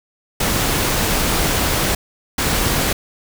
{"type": "noise bursts at uneven times", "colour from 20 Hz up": "pink", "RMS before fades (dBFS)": -18, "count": 2, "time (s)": [[0.4, 1.95], [2.38, 2.93]], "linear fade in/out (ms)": 5, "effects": []}